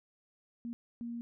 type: tone bursts at uneven times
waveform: sine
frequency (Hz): 235.5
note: A#3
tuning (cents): +18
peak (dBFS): -37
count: 2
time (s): 0.65-0.73 / 1.01-1.21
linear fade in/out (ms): 0
effects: none